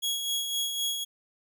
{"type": "tone with tremolo", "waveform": "sawtooth", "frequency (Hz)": 3324, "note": "G#7", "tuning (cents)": 1, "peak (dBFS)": -23, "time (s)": [0.02, 1.05], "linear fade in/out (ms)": 20, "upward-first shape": "sine", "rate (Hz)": 3.9, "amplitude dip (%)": 45, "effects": []}